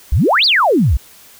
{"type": "exponential two-way sweep", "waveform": "sine", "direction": "up then down", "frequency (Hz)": [51.7, 4978, 51.7], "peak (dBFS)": -9, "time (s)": [0.12, 0.97], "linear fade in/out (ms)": 5, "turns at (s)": 0.45, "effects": ["white hiss -43 dBFS RMS until 1.39 s"]}